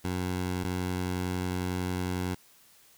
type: tone pair in turn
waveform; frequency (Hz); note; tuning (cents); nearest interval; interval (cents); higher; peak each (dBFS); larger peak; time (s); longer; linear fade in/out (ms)
15% pulse; 91 / 91; F#2 / F#2; -28 / -28; unison; 0; neither; -23; neither; 0.04-0.64 / 0.64-2.35; second; 10
effects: white hiss -59 dBFS RMS until 2.97 s